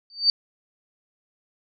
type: tone with exponential growth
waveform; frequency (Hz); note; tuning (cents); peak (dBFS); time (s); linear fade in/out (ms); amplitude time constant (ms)
sine; 4600; D8; -37; -11; 0.1-0.3; 1; 42
effects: none